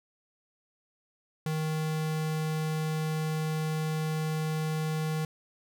square tone, 156.5 Hz, D#3, 10 cents sharp, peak -29 dBFS, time 1.46-5.25 s, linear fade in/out 2 ms, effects none

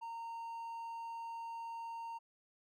triangle tone, 921 Hz, A#5, 21 cents flat, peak -40 dBFS, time 0.01-2.19 s, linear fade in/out 20 ms, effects none

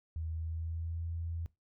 sine tone with pitch glide, 80.4 to 83.43 Hz, E2 to E2, -43 to +21 cents, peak -35 dBFS, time 0.16-1.46 s, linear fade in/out 0 ms, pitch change +64 cents, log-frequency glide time 0.29-1.04 s, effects noise-tail reverb RT60 0.2 s tail -20 dB re dry

